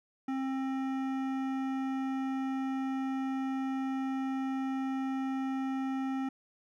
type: tone with hard clipping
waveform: sine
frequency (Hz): 266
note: C4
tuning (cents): +29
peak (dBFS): -33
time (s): 0.28-6.29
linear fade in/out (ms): 5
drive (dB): 14
effects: none